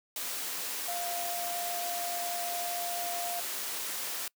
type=tone in noise; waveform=sine; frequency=698.5 Hz; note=F5; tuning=in tune; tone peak=-35 dBFS; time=0.88-3.4 s; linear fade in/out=2 ms; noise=white; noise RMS=-36 dBFS; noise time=0.16-4.28 s; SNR=-2 dB; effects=noise-tail reverb RT60 0.1 s tail -25 dB re dry + high-pass 300 Hz 12 dB/octave